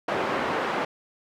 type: band-pass noise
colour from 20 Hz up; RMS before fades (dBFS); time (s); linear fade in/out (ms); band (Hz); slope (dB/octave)
pink; -27; 0.08-0.85; 5; 330 to 1700; 12
effects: none